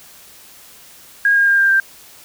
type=tone with pitch steps; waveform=sine; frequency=1633 / 1618.9 / 1604.9 / 1591.1 / 1577.4 Hz; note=G#6 / G#6 / G6 / G6 / G6; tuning=-30 / -45 / +40 / +25 / +10 cents; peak=-10 dBFS; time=1.25-1.8 s; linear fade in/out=2 ms; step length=110 ms; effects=white hiss -43 dBFS RMS until 2.24 s